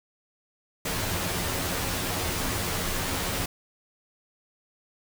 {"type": "noise with comb filter", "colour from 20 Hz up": "pink", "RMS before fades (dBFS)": -29, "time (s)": [0.85, 3.46], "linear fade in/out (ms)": 5, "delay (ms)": 11, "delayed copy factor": 0.6, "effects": []}